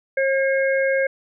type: harmonic tone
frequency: 539 Hz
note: C#5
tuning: 49 cents flat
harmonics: 1 / 3 / 4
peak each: -18 / -24 / -27 dBFS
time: 0.17-1.07 s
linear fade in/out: 5 ms
effects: none